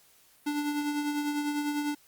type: tone with tremolo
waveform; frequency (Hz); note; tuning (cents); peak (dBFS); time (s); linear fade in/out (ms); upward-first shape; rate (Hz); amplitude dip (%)
square; 293.5; D4; -1; -27; 0.46-1.95; 10; triangle; 10; 50
effects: white hiss -61 dBFS RMS until 2.07 s + Opus 48 kbps